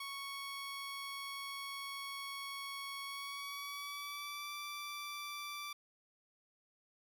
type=tone with pitch glide; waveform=15% pulse; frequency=1108.7 to 1169.2 Hz; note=C#6 to D6; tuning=0 to -8 cents; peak=-36 dBFS; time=0-5.73 s; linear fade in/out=5 ms; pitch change=+92 cents; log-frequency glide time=3.05-4.52 s; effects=none